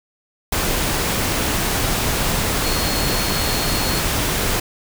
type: tone in noise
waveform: sine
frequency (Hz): 4310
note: C#8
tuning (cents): -49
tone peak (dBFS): -27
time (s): 2.64-4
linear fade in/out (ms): 5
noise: pink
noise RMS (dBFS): -20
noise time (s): 0.52-4.6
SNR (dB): -10
effects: none